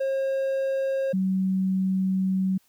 triangle / sine tone pair in turn, 538 / 189.12 Hz, C5 / F#3, +48 / +38 cents, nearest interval octave + tritone, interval 1810 cents, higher first, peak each -21 dBFS, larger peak neither, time 0-1.13 / 1.13-2.58 s, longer second, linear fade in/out 10 ms, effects white hiss -64 dBFS RMS until 2.68 s

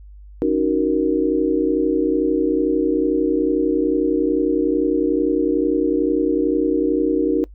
sine chord, D# minor seventh, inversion third, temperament just, 280 / 311.1 / 373.4 / 466.7 Hz, C#4 / D#4 / F#4 / A#4, +18 / 0 / +16 / +2 cents, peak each -23 / -19 / -21 / -21 dBFS, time 0.42-7.44 s, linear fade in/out 0 ms, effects noise-tail reverb RT60 0.1 s tail -22 dB re dry + added 50 Hz sine -38 dBFS peak until 7.54 s

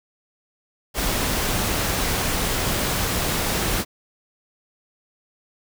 pink noise, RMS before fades -23 dBFS, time 0.94-3.85 s, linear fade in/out 50 ms, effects none

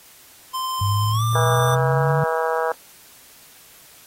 square tone with pitch glide, 1038 to 1185.5 Hz, C6 to D6, -14 to +16 cents, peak -24 dBFS, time 0.53-1.76 s, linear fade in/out 20 ms, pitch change +230 cents, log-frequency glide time 1.11-1.23 s
sine exponential sweep, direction up, 99.6 to 147.1 Hz, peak -18 dBFS, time 0.81-2.24 s, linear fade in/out 5 ms
harmonic tone, 161.8 Hz, E3, 32 cents flat, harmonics 3 / 4 / 5 / 6 / 7 / 8 / 9 / 10, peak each -23 / -26 / -27 / -27 / -31 / -30 / -33 / -32 dBFS, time 1.35-2.72 s, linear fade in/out 2 ms
effects white hiss -48 dBFS RMS until 4.06 s + AAC 48 kbps

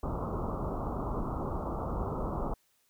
pink low-pass noise, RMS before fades -34 dBFS, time 0.03-2.54 s, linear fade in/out 5 ms, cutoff 1300 Hz, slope 96 dB/octave, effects white hiss -71 dBFS RMS until 2.89 s

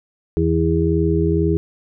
harmonic tone, 82 Hz, E2, 9 cents flat, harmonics 1 / 2 / 4 / 5, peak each -20 / -20 / -20 / -20 dBFS, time 0.37-1.57 s, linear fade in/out 0 ms, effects none

